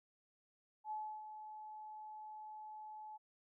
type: tone with ADSR envelope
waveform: sine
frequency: 858 Hz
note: A5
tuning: 44 cents flat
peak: -39 dBFS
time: 0.84-3.18 s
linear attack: 70 ms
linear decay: 310 ms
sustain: -9 dB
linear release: 22 ms
effects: none